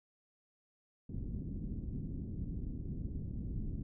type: low-pass noise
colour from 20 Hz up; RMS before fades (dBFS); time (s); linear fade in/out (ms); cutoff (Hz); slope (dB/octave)
pink; -40; 1.09-3.83; 5; 270; 24
effects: none